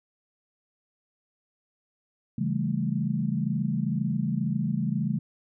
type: chord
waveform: sine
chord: A dominant seventh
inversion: first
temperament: just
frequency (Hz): 137.5 / 165 / 198 / 220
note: C#3 / E3 / G3 / A3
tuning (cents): -14 / +2 / +18 / 0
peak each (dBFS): -30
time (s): 2.38-5.19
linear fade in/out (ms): 5
effects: none